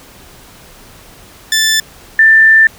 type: tone pair in turn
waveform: 15% pulse / sine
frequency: 1760 / 1778.4 Hz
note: A6 / A6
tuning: 0 / +18 cents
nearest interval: unison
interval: 18 cents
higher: second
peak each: -3 dBFS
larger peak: neither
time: 1.52-1.8 / 2.19-2.67 s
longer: second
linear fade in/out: 2 ms
effects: pink hiss -39 dBFS RMS until 2.78 s